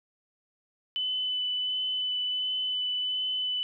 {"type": "tone with vibrato", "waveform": "sine", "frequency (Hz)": 3005, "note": "F#7", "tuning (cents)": 26, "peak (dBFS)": -27, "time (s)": [0.96, 3.63], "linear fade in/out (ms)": 0, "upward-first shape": "sine", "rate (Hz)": 1.4, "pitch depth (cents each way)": 10, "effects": []}